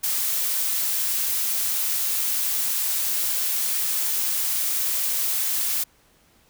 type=noise; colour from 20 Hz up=blue; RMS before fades=-24 dBFS; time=0.03-5.84 s; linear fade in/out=10 ms; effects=pink hiss -59 dBFS RMS until 6.49 s